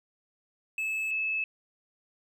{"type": "tone pair in turn", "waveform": ["triangle", "sine"], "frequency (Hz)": [2604, 2604], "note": ["E7", "E7"], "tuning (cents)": [-22, -22], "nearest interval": "unison", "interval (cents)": 0, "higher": "neither", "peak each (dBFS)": -27, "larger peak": "neither", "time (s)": [[0.78, 1.11], [1.11, 1.44]], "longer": "neither", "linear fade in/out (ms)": 2, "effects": []}